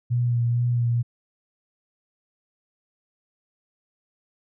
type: tone with vibrato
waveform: sine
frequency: 120 Hz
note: B2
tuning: 49 cents flat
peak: -19 dBFS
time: 0.1-1.03 s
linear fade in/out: 20 ms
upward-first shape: sine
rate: 2.2 Hz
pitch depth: 23 cents each way
effects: none